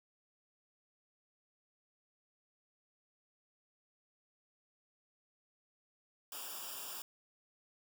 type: noise with comb filter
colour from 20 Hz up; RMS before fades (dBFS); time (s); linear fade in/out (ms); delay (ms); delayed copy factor
white; -45; 6.32-7.02; 2; 0.48; -0.95
effects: none